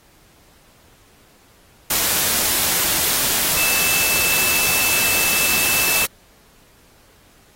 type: tone in noise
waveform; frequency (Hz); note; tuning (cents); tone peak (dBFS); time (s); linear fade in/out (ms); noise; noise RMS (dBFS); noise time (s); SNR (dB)
sine; 2637; E7; 0; -21; 3.57-6.05; 5; white; -19; 1.9-6.06; -5
effects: pink hiss -53 dBFS RMS until 7.55 s + AAC 48 kbps